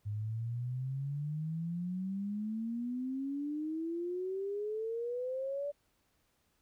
sine exponential sweep, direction up, 102.3 to 583 Hz, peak -34 dBFS, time 0.05-5.72 s, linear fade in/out 20 ms, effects pink hiss -75 dBFS RMS until 6.61 s

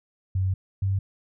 sine tone pair in turn, 94.3 / 97.12 Hz, F#2 / G2, +33 / -16 cents, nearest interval minor second, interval 51 cents, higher second, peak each -21 dBFS, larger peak neither, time 0.35-0.54 / 0.82-0.99 s, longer first, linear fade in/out 5 ms, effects none

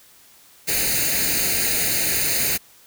white noise with comb filter, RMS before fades -21 dBFS, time 0.67-2.58 s, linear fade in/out 20 ms, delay 0.45 ms, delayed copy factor +0.75, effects white hiss -51 dBFS RMS until 2.86 s

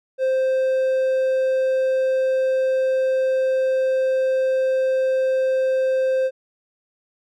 triangle tone, 523.3 Hz, C5, in tune, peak -15 dBFS, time 0.18-6.31 s, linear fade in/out 50 ms, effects none

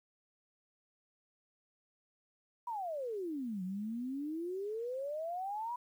sine exponential two-way sweep, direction down then up, 987.8 to 180 to 987.8 Hz, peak -36 dBFS, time 2.67-5.76 s, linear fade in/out 5 ms, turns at 3.63 s, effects 11-bit

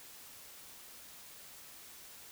silence, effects white hiss -53 dBFS RMS until 2.31 s

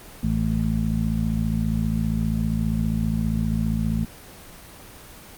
harmonic tone, 55 Hz, A1, in tune, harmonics 1 / 2 / 3 / 4, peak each -26 / -28 / -25 / -24 dBFS, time 0.23-4.05 s, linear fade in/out 5 ms, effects pink hiss -43 dBFS RMS until 5.37 s + Opus 24 kbps

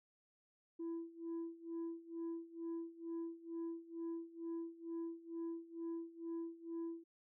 sine tone with tremolo, 333.2 Hz, E4, 19 cents sharp, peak -37 dBFS, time 0.79-7.04 s, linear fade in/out 10 ms, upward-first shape sine, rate 2.2 Hz, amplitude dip 90%, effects tanh soft clip ceiling -39 dBFS

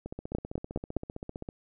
two click trains, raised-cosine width 2 ms, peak -24 / -15 dBFS, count 23 / 4, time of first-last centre 0.06-1.489 / 0.35-0.966 s, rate 15.4 / 4.87 Hz, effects none

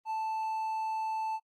triangle tone, 880 Hz, A5, in tune, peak -29 dBFS, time 0.05-1.4 s, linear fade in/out 50 ms, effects noise-tail reverb RT60 0.1 s tail -25 dB re dry + Opus 24 kbps

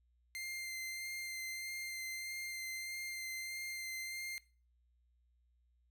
sawtooth tone with vibrato, 2093 Hz, C7, in tune, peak -38 dBFS, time 0.35-4.38 s, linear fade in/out 0 ms, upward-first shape sine, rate 1.6 Hz, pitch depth 13 cents each way, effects noise-tail reverb RT60 0.4 s tail -20 dB re dry + added 60 Hz sine -70 dBFS peak until 5.9 s

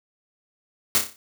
white noise with echo, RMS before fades -18 dBFS, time 0.95-0.98 s, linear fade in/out 0 ms, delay 30 ms, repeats 6, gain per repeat -6 dB, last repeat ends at 1.16 s, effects none

